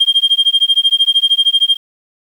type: tone with tremolo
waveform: sine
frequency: 3207 Hz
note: G7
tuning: 39 cents sharp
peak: -4 dBFS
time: 0-1.77 s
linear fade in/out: 10 ms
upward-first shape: sine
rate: 13 Hz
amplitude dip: 100%
effects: tanh soft clip ceiling -3 dBFS + 7-bit